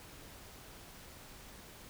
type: silence
effects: pink hiss -53 dBFS RMS until 1.89 s